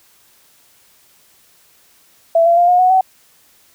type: tone with pitch steps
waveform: sine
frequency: 665 / 682.1 / 699.7 / 717.7 / 736.2 / 755.1 Hz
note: E5 / F5 / F5 / F5 / F#5 / F#5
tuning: +15 / -41 / +3 / +47 / -9 / +35 cents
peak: -8 dBFS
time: 2.35-3.01 s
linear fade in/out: 5 ms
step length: 110 ms
effects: white hiss -52 dBFS RMS until 3.74 s